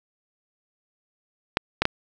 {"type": "clicks", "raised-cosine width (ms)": 0.3, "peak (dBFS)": -3, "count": 3, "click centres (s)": [1.571, 1.82, 1.854], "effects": []}